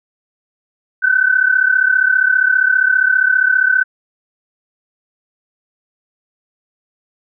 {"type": "tone pair together", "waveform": "sine", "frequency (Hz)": [1499, 1534], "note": ["F#6", "G6"], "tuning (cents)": [22, -38], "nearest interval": "unison", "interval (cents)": 40, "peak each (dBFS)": -13, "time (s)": [1.02, 3.84], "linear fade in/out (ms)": 20, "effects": []}